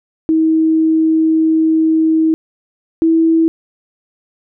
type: tone pair in turn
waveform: sine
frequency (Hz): 319.3 / 326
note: D#4 / E4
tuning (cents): +45 / -19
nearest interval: unison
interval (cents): 36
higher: second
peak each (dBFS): -9 / -8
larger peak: second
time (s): 0.29-2.34 / 3.02-3.48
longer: first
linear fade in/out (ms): 0
effects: none